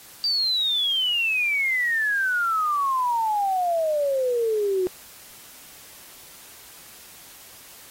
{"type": "exponential sweep", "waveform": "sine", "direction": "down", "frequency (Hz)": [4699, 360.7], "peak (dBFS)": -20, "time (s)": [0.24, 4.87], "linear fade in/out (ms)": 0, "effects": ["white hiss -46 dBFS RMS until 7.9 s", "AAC 48 kbps"]}